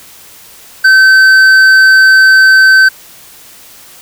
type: tone with hard clipping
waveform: sine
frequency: 1540 Hz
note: G6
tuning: 31 cents flat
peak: -3 dBFS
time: 0.84-2.89 s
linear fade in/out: 10 ms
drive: 6 dB
effects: white hiss -36 dBFS RMS until 4.01 s